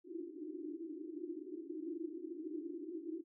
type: band-pass noise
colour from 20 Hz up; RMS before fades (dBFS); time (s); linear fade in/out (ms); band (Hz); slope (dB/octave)
pink; -45; 0.04-3.24; 50; 300 to 360; 96
effects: none